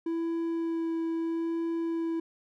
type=tone with vibrato; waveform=triangle; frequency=330.7 Hz; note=E4; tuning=6 cents sharp; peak=-26 dBFS; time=0.06-2.2 s; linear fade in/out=5 ms; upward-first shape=sine; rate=0.77 Hz; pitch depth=10 cents each way; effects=none